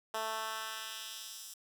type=tone with high-pass filter sweep; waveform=10% pulse; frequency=220.5 Hz; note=A3; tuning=4 cents sharp; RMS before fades=-41 dBFS; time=0.14-1.54 s; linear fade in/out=5 ms; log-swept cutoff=620 to 6900 Hz; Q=1; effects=none